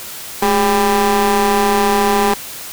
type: ring-modulated tone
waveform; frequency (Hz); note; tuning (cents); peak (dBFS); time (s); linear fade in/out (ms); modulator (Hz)
25% pulse; 196; G3; 0; -5; 0.42-2.34; 5; 605
effects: white hiss -30 dBFS RMS until 2.72 s